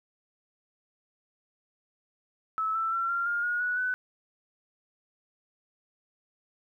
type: tone with pitch steps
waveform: sine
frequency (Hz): 1302 / 1328.6 / 1355.7 / 1383.4 / 1411.7 / 1440.5 / 1469.9 / 1499.9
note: E6 / E6 / E6 / F6 / F6 / F#6 / F#6 / F#6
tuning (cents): -22 / +13 / +48 / -17 / +18 / -47 / -12 / +23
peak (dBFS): -26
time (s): 2.58-3.94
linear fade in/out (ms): 0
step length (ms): 170
effects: 11-bit

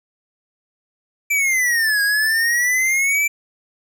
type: exponential two-way sweep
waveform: square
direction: down then up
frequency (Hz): 2347 to 1633 to 2347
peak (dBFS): -16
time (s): 1.3-3.28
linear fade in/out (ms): 10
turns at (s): 2.02
effects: none

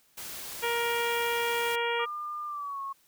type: noise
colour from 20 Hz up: white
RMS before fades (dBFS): -40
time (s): 0.17-1.76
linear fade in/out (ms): 10
type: harmonic tone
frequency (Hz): 470.2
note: A#4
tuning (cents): +15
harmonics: 1 / 2 / 3 / 4 / 5 / 6 / 7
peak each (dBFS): -31 / -32 / -36 / -36 / -35 / -39 / -39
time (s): 0.62-2.06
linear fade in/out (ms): 20
type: tone with pitch glide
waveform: sine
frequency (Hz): 1202 to 1095.9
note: D6 to C#6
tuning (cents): +40 to -20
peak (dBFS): -33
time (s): 1.99-2.93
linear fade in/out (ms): 10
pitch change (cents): -160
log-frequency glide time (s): 2.46-2.81
effects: white hiss -65 dBFS RMS until 3.07 s

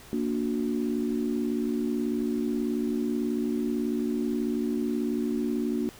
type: chord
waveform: sine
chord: Bb augmented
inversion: none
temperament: just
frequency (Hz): 233.1 / 291.4 / 364.2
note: Bb3 / D4 / F#4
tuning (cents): 0 / -13 / -27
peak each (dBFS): -28 / -30 / -32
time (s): 0.13-5.89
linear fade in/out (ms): 0
effects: pink hiss -49 dBFS RMS until 5.99 s

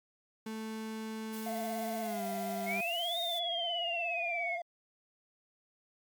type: tone with pitch glide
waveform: 35% pulse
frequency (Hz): 220 to 197.13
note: A3 to G3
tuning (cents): 0 to +10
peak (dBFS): -36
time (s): 0.46-2.81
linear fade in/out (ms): 5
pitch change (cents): -190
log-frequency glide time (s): 2.01-2.24
type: noise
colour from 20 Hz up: blue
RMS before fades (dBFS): -48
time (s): 1.32-3.4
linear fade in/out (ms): 20
type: tone with vibrato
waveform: triangle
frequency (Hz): 686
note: F5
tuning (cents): -31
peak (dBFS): -34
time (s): 1.46-4.62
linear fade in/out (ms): 5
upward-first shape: sine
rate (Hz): 17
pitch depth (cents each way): 51
type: exponential two-way sweep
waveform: sine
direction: up then down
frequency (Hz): 2100 to 3729 to 2120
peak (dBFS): -33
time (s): 2.65-4.59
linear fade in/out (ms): 50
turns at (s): 3.19
effects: MP3 96 kbps

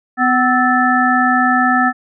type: harmonic tone with a mistuned harmonic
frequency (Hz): 250.9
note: B3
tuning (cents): +28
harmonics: 1 / 3 / 5 / 7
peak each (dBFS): -16 / -16 / -16 / -16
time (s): 0.17-1.93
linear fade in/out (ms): 50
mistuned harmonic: 5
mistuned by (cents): +75
effects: none

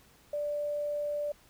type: tone with quantisation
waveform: sine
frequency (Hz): 587.3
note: D5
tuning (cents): 0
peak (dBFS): -30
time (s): 0.33-1.32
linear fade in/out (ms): 5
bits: 10
effects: pink hiss -61 dBFS RMS until 1.49 s

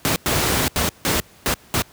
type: noise bursts at uneven times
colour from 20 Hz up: pink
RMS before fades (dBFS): -19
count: 6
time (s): 0.05-0.16 / 0.26-0.68 / 0.76-0.89 / 1.05-1.2 / 1.46-1.54 / 1.74-1.82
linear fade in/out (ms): 0
effects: pink hiss -49 dBFS RMS until 1.92 s + high-pass 60 Hz 12 dB/octave

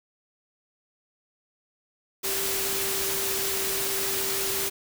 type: tone in noise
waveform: sine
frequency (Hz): 390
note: G4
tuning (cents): -9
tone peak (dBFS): -34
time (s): 2.23-4.7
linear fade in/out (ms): 20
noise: white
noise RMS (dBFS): -28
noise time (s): 2.23-4.7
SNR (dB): -9
effects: none

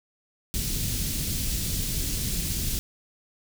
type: band-stop noise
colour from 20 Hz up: pink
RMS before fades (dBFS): -28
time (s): 0.54-2.79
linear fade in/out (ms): 0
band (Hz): 200 to 4200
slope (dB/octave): 12
effects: none

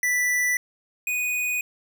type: tone pair in turn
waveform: square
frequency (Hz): 1975.5 / 2480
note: B6 / D#7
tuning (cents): 0 / -6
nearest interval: major third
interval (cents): 394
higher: second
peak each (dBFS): -21 / -24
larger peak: first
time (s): 0.03-0.57 / 1.07-1.61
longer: neither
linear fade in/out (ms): 2
effects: none

